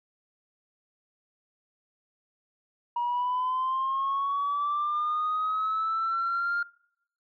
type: linear sweep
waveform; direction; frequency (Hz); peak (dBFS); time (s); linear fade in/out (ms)
sine; up; 952 to 1409; -24; 2.96-6.63; 5
effects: noise-tail reverb RT60 0.8 s tail -25 dB re dry + tanh soft clip ceiling -22 dBFS